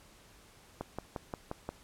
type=click train; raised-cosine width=1 ms; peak=-22 dBFS; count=6; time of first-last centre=0.81-1.69 s; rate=5.68 Hz; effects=pink hiss -59 dBFS RMS until 1.83 s + low-pass 12000 Hz 12 dB/octave